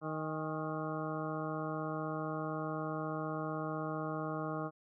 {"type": "harmonic tone with a mistuned harmonic", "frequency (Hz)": 155.9, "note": "D#3", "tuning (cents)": 4, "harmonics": [1, 2, 3, 4, 5, 7, 8, 9], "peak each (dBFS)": [-41, -41, -44, -43, -46, -45, -45, -50], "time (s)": [0.01, 4.71], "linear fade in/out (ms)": 50, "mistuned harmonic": 5, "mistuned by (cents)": 50, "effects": []}